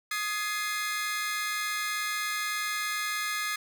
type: chord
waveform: sawtooth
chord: Ab major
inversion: second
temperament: equal with one note detuned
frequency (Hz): 1244.5 / 1688.3 / 2093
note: Eb6 / Ab6 / C7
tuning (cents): 0 / +28 / 0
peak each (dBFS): -30 / -31 / -30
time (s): 0.11-3.56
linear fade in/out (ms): 5
effects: none